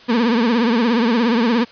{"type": "tone with vibrato", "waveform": "35% pulse", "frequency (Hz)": 233.1, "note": "A#3", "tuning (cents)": 0, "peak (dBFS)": -12, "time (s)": [0.08, 1.65], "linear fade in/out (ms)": 20, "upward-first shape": "triangle", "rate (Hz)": 17, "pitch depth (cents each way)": 140, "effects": ["white hiss -43 dBFS RMS until 1.71 s", "resampled to 11025 Hz"]}